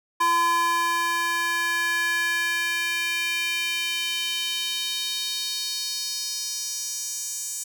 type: tone with high-pass filter sweep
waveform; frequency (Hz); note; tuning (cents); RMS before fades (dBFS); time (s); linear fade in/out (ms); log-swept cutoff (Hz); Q
square; 340; F4; -46; -26; 0.2-7.64; 10; 1000 to 7200; 3
effects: none